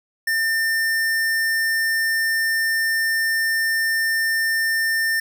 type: tone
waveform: square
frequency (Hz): 1800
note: A6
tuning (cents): +39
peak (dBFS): -19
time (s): 0.27-5.2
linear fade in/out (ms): 5
effects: none